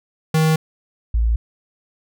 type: tone pair in turn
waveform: square / sine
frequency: 158.1 / 56.48 Hz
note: D#3 / A1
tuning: +28 / +46 cents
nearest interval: octave + tritone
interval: 1782 cents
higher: first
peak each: -14 dBFS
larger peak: neither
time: 0.34-0.56 / 1.14-1.36 s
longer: neither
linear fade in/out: 5 ms
effects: none